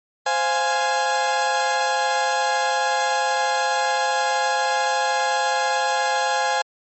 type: chord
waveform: 30% pulse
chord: F minor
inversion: second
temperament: equal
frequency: 523.3 / 698.5 / 830.6 Hz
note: C5 / F5 / Ab5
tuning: 0 / 0 / 0 cents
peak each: -23 / -24 / -18 dBFS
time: 0.26-6.62 s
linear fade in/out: 5 ms
effects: MP3 32 kbps